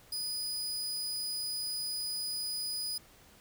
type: tone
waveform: sawtooth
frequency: 4965 Hz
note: D#8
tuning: 5 cents flat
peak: -31 dBFS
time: 0.12-2.98 s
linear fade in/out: 5 ms
effects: pink hiss -59 dBFS RMS until 3.4 s